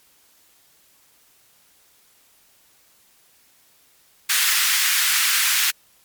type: high-pass noise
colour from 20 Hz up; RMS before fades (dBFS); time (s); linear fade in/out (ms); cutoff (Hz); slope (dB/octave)
pink; -19; 4.29-5.71; 10; 1500; 24
effects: white hiss -57 dBFS RMS until 6.04 s + MP3 96 kbps